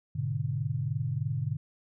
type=chord; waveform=sine; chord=G# diminished; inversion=none; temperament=equal; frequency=103.83 / 123.47 / 146.83 Hz; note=G#2 / B2 / D3; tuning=0 / 0 / 0 cents; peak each=-34 / -32 / -32 dBFS; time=0.15-1.57 s; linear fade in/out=10 ms; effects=none